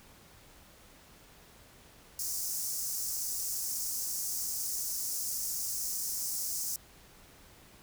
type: high-pass noise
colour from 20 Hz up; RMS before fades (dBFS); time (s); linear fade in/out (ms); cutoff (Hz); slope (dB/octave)
pink; -35; 2.19-6.76; 2; 5300; 48
effects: pink hiss -57 dBFS RMS until 7.82 s